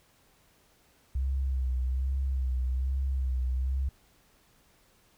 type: tone with vibrato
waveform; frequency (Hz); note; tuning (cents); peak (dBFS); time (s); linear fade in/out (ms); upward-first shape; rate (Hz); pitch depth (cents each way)
sine; 65.1; C2; -8; -26; 1.15-3.89; 5; sine; 1.2; 53
effects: pink hiss -64 dBFS RMS until 5.17 s